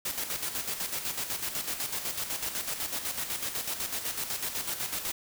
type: noise with tremolo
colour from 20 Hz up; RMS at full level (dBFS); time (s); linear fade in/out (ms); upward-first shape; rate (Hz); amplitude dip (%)
white; -32; 0.05-5.12; 5; square; 8; 55
effects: none